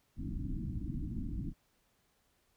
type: low-pass noise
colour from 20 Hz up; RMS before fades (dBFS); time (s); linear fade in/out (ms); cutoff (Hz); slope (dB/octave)
pink; -38; 0.16-1.54; 50; 320; 96
effects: pink hiss -74 dBFS RMS until 2.56 s